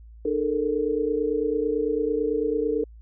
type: tone cluster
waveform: sine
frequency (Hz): 301.3 / 430.3 / 459.3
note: D4 / A4 / A#4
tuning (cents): +44 / -39 / -26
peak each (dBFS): -28 / -26 / -25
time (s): 0.25-2.84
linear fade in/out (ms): 5
effects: added 56 Hz sine -43 dBFS peak until 3.01 s